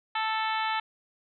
harmonic tone, 440 Hz, A4, in tune, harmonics 2 / 3 / 4 / 5 / 6 / 7 / 8 / 9, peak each -29 / -33 / -35 / -37 / -39 / -40 / -41 / -42 dBFS, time 0.15-0.8 s, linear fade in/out 5 ms, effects none

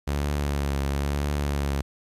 sawtooth tone with vibrato, 71 Hz, C#2, 42 cents sharp, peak -20 dBFS, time 0.07-1.82 s, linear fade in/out 10 ms, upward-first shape triangle, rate 1 Hz, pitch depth 47 cents each way, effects resampled to 32000 Hz + 10-bit

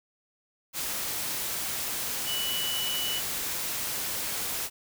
sine tone in noise, 2960 Hz, F#7, in tune, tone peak -30 dBFS, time 2.25-3.22 s, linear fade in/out 50 ms, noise white, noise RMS -32 dBFS, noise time 0.73-4.7 s, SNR -1 dB, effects none

